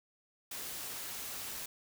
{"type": "noise", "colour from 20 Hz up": "white", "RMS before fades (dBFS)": -42, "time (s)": [0.51, 1.66], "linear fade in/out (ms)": 5, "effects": []}